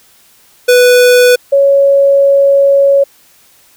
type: tone pair in turn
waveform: square / sine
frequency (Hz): 493.9 / 556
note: B4 / C#5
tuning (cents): 0 / +5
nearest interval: major second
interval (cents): 205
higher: second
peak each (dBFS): -4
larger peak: neither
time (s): 0.68-1.36 / 1.52-3.04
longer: second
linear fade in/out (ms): 10
effects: white hiss -46 dBFS RMS until 3.76 s